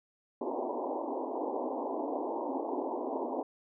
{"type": "band-pass noise", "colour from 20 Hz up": "pink", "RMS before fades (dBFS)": -35, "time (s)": [0.41, 3.43], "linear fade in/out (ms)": 5, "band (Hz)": [250, 1000], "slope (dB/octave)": 96, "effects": []}